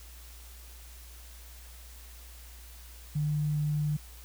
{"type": "tone with tanh clipping", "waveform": "triangle", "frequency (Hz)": 149.6, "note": "D3", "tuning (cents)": 32, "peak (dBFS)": -26, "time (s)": [3.15, 3.97], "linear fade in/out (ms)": 10, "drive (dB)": 3, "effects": ["added 59 Hz sine -47 dBFS peak until 4.24 s", "white hiss -53 dBFS RMS until 4.24 s"]}